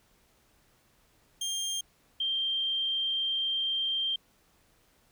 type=tone pair in turn; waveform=25% pulse / sine; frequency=3197 / 3166 Hz; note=G7 / G7; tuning=+33 / +17 cents; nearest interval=unison; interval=16 cents; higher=first; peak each=-27 dBFS; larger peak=neither; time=1.41-1.81 / 2.2-4.16 s; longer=second; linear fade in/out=5 ms; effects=pink hiss -66 dBFS RMS until 5.11 s